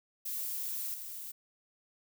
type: noise with level steps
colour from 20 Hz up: violet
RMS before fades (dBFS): -37 / -43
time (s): 0.25-1.32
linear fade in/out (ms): 10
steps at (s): 0.94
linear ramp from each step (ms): 2
effects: none